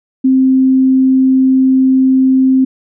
sine tone, 262.2 Hz, C4, 4 cents sharp, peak -6 dBFS, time 0.24-2.65 s, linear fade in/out 10 ms, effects none

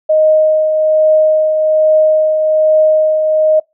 sine tone with tremolo, 622.3 Hz, D#5, in tune, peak -5 dBFS, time 0.09-3.6 s, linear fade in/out 10 ms, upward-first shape triangle, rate 1.2 Hz, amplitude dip 45%, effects noise-tail reverb RT60 0.2 s tail -25 dB re dry

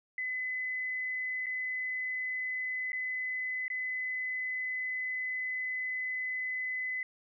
sine tone with dropouts, 2018 Hz, B6, 37 cents sharp, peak -32 dBFS, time 0.18-7.03 s, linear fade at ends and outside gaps 2 ms, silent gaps 1.46-1.466 / 2.92-2.93 / 3.681-3.701 s, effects none

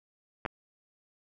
clicks, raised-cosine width 0.5 ms, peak -18 dBFS, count 2, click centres 0.452 / 0.461 s, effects none

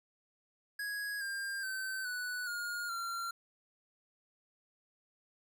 square tone with pitch steps, 1661.2 / 1599.1 / 1539.2 / 1481.7 / 1426.2 / 1372.9 Hz, G#6 / G6 / G6 / F#6 / F6 / F6, 0 / +34 / -32 / +2 / +36 / -30 cents, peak -37 dBFS, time 0.79-3.31 s, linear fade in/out 5 ms, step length 420 ms, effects none

